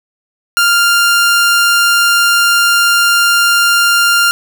sawtooth tone, 1396.9 Hz, F6, in tune, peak -4 dBFS, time 0.57-4.31 s, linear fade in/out 0 ms, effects none

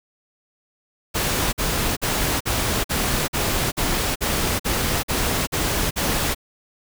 pink noise bursts, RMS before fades -22 dBFS, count 12, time 1.14-6.348 s, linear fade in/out 20 ms, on 390 ms, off 48 ms, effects none

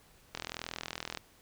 click train, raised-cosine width 0.2 ms, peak -19 dBFS, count 35, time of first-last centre 0.35-1.173 s, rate 41.3 Hz, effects pink hiss -62 dBFS RMS until 1.41 s

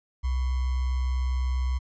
sine tone with sample-and-hold, 63.8 Hz, C2, 43 cents flat, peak -23 dBFS, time 0.23-1.79 s, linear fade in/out 20 ms, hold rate 1050 Hz, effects resampled to 16000 Hz

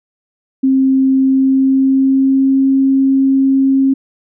sine tone with pitch glide, 265.7 to 269.1 Hz, C4 to C4, +27 to +49 cents, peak -8 dBFS, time 0.63-3.94 s, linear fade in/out 10 ms, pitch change +22 cents, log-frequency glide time 1.19-2.66 s, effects none

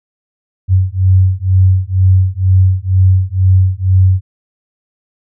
sine beating tone pair, 92.7 / 94.8 Hz, F#2 / F#2, +4 / +43 cents, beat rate 2.1 Hz, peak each -10 dBFS, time 0.68-4.21 s, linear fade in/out 50 ms, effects none

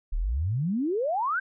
sine exponential sweep, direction up, 32.61 to 1600 Hz, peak -24 dBFS, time 0.12-1.4 s, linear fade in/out 10 ms, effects none

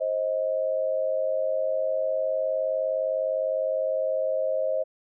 sine tone pair together, 529 / 628.7 Hz, C5 / D#5, +19 / +18 cents, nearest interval minor third, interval 299 cents, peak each -26 dBFS, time 0-4.84 s, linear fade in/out 20 ms, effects none

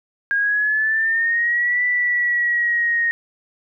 sine linear two-way sweep, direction up then down, 1619 to 1975.5 to 1859 Hz, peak -16 dBFS, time 0.31-3.11 s, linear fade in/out 0 ms, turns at 1.84 s, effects none

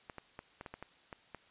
clicks, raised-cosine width 0.5 ms, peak -29 dBFS, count 9, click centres 0.098 / 0.183 / 0.391 / 0.611 / 0.662 / 0.74 / 0.826 / 1.128 / 1.347 s, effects white hiss -64 dBFS RMS until 1.5 s + resampled to 8000 Hz

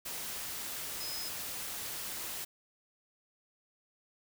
sine tone in noise, 5090 Hz, D#8, 39 cents sharp, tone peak -40 dBFS, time 1-1.29 s, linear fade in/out 10 ms, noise white, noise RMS -40 dBFS, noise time 0.05-2.45 s, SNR -3 dB, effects none

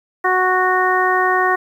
harmonic tone, 369.2 Hz, F#4, 4 cents flat, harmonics 1 / 2 / 3 / 4 / 5, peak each -20 / -19 / -18 / -23 / -19 dBFS, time 0.24-1.56 s, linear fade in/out 10 ms, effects 8-bit

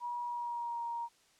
sine tone with pitch glide, 962 to 938.4 Hz, B5 to A#5, -46 to +11 cents, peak -35 dBFS, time 0-1.09 s, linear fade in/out 50 ms, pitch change -43 cents, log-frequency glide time 0.25-0.82 s, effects white hiss -67 dBFS RMS until 1.39 s + low-pass 8000 Hz 12 dB/octave

